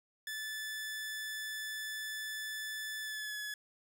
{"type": "tone with pitch glide", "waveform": "sawtooth", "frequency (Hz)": [1744, 1702.2], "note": ["A6", "G#6"], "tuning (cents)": [-16, 42], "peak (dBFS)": -35, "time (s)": [0.27, 3.54], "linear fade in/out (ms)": 2, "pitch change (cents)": -42, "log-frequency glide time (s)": [3.02, 3.36], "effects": []}